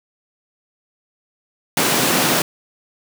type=high-pass noise; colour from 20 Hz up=pink; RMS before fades=-17 dBFS; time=1.77-2.42 s; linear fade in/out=2 ms; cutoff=160 Hz; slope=24 dB/octave; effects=none